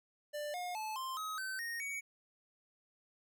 square tone with pitch steps, 592 / 716.3 / 866.7 / 1048.7 / 1269 / 1535.5 / 1857.9 / 2248 Hz, D5 / F5 / A5 / C6 / D#6 / G6 / A#6 / C#7, +14 / +44 / -26 / +4 / +34 / -36 / -6 / +24 cents, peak -39 dBFS, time 0.33-2.01 s, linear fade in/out 20 ms, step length 210 ms, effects none

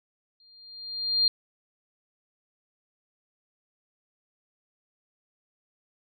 sine tone with exponential growth, 4200 Hz, C8, 6 cents sharp, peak -17 dBFS, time 0.4-1.28 s, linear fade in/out 2 ms, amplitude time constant 190 ms, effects none

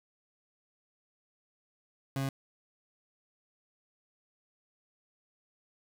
30% pulse tone, 135.7 Hz, C#3, 36 cents flat, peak -28 dBFS, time 2.16-2.29 s, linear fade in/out 2 ms, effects 9-bit

